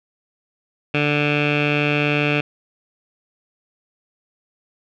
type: tone with low-pass filter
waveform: 15% pulse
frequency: 147.1 Hz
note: D3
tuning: 3 cents sharp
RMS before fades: -19 dBFS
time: 0.94-2.41 s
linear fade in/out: 5 ms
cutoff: 2700 Hz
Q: 6.7
effects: none